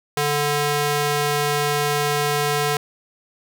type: tone with high-pass filter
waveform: square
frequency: 146.5 Hz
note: D3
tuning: 4 cents flat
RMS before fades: -21 dBFS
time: 0.17-2.77 s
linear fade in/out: 2 ms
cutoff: 350 Hz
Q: 0.56
effects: none